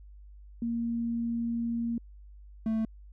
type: tone pair in turn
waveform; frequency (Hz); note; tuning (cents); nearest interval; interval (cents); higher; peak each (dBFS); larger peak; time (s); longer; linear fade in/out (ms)
sine / triangle; 233.1 / 221.4; A#3 / A3; 0 / +11; minor second; 89; first; -28 / -24; second; 0.62-1.98 / 2.66-2.85; first; 2
effects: added 50 Hz sine -47 dBFS peak until 3.12 s